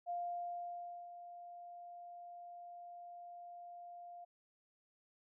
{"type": "tone with ADSR envelope", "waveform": "sine", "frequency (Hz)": 700, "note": "F5", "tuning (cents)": 4, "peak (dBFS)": -37, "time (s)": [0.06, 4.25], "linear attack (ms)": 37, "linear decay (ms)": 990, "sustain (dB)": -12, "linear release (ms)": 12, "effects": []}